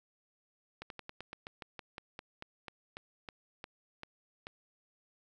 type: slowing click train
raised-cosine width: 0.3 ms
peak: -27 dBFS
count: 18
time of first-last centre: 0.82-4.469 s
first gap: 82 ms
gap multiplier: 1.11
effects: 11-bit